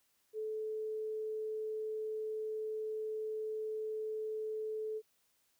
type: tone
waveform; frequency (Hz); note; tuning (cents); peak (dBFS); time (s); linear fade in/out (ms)
sine; 434.1; A4; -23; -36; 0.33-5.02; 50
effects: white hiss -75 dBFS RMS until 5.59 s

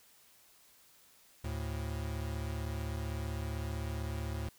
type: tone pair together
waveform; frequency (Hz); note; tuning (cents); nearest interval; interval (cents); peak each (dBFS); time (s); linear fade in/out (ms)
square; 74.7 / 110.41; D2 / A2; +30 / +6; perfect fifth; 676; -38 / -40; 1.44-4.49; 5
effects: white hiss -63 dBFS RMS until 4.58 s

